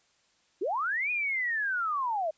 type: linear two-way sweep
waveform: sine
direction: up then down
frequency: 315.4 to 2489 to 601 Hz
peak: -27 dBFS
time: 0.61-2.31 s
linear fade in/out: 10 ms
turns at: 1.11 s
effects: white hiss -68 dBFS RMS until 2.37 s + resampled to 16000 Hz